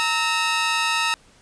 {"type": "tone pair together", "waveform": "15% pulse", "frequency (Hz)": [922.3, 1295], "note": ["A#5", "E6"], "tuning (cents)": [-19, -31], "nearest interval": "tritone", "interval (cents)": 588, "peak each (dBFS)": -16, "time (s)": [0, 1.14], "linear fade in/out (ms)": 0, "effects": ["pink hiss -54 dBFS RMS until 1.41 s", "resampled to 22050 Hz"]}